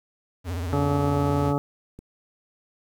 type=tone with vibrato; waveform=square; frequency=87.31 Hz; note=F2; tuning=in tune; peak=-28 dBFS; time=0.44-1.54 s; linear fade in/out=50 ms; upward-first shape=triangle; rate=16 Hz; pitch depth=160 cents each way
type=harmonic tone; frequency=142.8 Hz; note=D3; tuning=48 cents flat; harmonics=1 / 2 / 3 / 4 / 5 / 6 / 8 / 9; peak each=-25 / -26 / -29 / -31 / -36 / -31 / -38 / -35 dBFS; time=0.73-1.58 s; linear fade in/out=0 ms
type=clicks; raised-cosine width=3 ms; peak=-29 / -27 / -36 / -28 dBFS; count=4; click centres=1.288 / 1.462 / 1.553 / 1.99 s
effects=9-bit